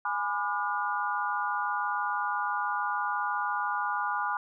sine chord, G# diminished seventh, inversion none, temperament just, 830.6 / 996.7 / 1196.1 / 1435.3 Hz, G#5 / B5 / D6 / F6, 0 / +16 / +31 / +47 cents, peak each -33 dBFS, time 0.05-4.37 s, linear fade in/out 2 ms, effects none

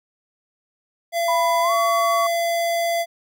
square tone, 679 Hz, F5, 49 cents flat, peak -20 dBFS, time 1.12-3.06 s, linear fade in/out 50 ms
sine tone with pitch glide, 987.8 to 1128.1 Hz, B5 to C#6, 0 to +30 cents, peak -19 dBFS, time 1.28-2.27 s, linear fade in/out 5 ms, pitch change +230 cents, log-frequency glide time 1.62-1.72 s
effects none

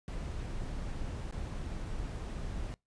brown noise with dropouts, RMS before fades -38 dBFS, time 0.08-2.74 s, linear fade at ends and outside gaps 0 ms, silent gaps 1.31-1.325 s, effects noise-tail reverb RT60 0.2 s tail -24 dB re dry + resampled to 22050 Hz

